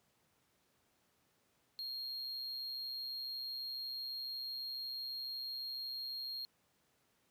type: tone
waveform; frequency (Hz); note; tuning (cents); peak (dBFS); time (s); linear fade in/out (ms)
triangle; 4242; C8; +23; -39; 1.79-6.45; 0
effects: pink hiss -75 dBFS RMS until 7.3 s + high-pass 100 Hz 12 dB/octave